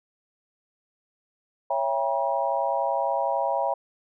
sine chord, C# diminished seventh, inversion none, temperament just, 554.4 / 665.2 / 798.3 / 957.9 Hz, C#5 / E5 / G5 / Bb5, 0 / +16 / +31 / +47 cents, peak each -28 dBFS, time 1.7-3.74 s, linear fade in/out 5 ms, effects none

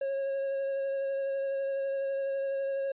triangle tone with vibrato, 546 Hz, C#5, 26 cents flat, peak -27 dBFS, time 0.01-2.92 s, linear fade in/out 5 ms, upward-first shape triangle, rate 12 Hz, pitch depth 16 cents each way, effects resampled to 8000 Hz

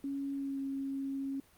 sine tone with pitch glide, 277.2 to 272.6 Hz, C#4 to C#4, 0 to -29 cents, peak -34 dBFS, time 0.04-1.4 s, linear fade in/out 2 ms, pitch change -29 cents, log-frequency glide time 0.35-0.61 s, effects pink hiss -63 dBFS RMS until 1.57 s + Opus 32 kbps

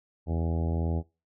harmonic tone, 82.41 Hz, E2, in tune, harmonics 1 / 2 / 3 / 4 / 5 / 6 / 7 / 8 / 9 / 10, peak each -27 / -33 / -37 / -39 / -41 / -43 / -44 / -45 / -46 / -47 dBFS, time 0.26-1.03 s, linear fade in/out 50 ms, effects noise-tail reverb RT60 0.3 s tail -23 dB re dry

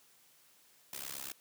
white noise with amplitude modulation, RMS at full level -39 dBFS, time 0.93-1.32 s, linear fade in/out 2 ms, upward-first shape sine, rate 68.1 Hz, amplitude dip 100%, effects white hiss -65 dBFS RMS until 1.4 s + high-pass 100 Hz 12 dB/octave

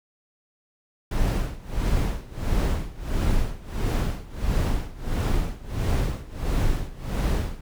brown noise with tremolo, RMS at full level -21 dBFS, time 1.11-7.61 s, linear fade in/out 5 ms, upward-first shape sine, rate 1.5 Hz, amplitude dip 90%, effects none

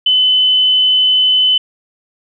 sine tone, 3024 Hz, F#7, 37 cents sharp, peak -8 dBFS, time 0.06-1.58 s, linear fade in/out 5 ms, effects none

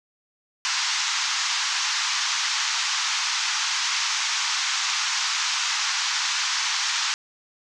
white band-pass noise, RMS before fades -25 dBFS, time 0.65-7.14 s, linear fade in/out 0 ms, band 880 to 6600 Hz, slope 48 dB/octave, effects none

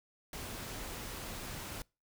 pink noise, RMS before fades -43 dBFS, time 0.33-1.82 s, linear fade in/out 2 ms, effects noise-tail reverb RT60 0.3 s tail -26 dB re dry

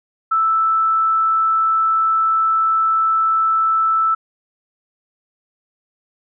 sine tone, 1318.5 Hz, E6, in tune, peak -13 dBFS, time 0.31-4.15 s, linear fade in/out 10 ms, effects none

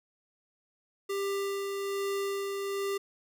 square tone with tremolo, 396.3 Hz, G4, 19 cents sharp, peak -30 dBFS, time 1.09-2.98 s, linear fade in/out 10 ms, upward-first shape sine, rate 1.2 Hz, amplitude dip 30%, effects none

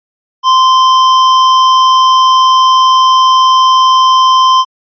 square tone, 1039 Hz, C6, 12 cents flat, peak -5 dBFS, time 0.43-4.65 s, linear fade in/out 50 ms, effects resampled to 11025 Hz

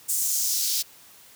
white noise with high-pass filter sweep, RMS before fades -25 dBFS, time 0.08-0.83 s, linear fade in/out 20 ms, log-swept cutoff 8100 to 4200 Hz, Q 2.1, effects white hiss -51 dBFS RMS until 1.35 s + high-pass 60 Hz 12 dB/octave

